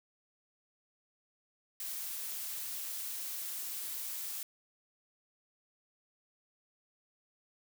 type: noise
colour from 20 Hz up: blue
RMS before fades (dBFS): -40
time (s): 1.8-4.43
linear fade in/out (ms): 2
effects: none